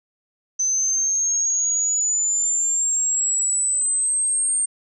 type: exponential sweep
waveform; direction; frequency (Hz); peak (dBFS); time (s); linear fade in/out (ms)
sine; up; 6110 to 8700; -18; 0.59-4.66; 10
effects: none